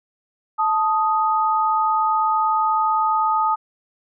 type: tone pair together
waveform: sine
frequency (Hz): 876 / 1247.1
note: A5 / D#6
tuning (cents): -8 / +4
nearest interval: tritone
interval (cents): 612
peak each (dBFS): -19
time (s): 0.58-3.56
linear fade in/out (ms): 20
effects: none